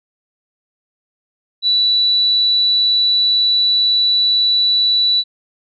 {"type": "tone", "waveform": "sine", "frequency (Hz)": 3951, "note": "B7", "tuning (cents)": 0, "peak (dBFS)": -11, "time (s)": [1.62, 5.24], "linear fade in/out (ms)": 50, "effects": []}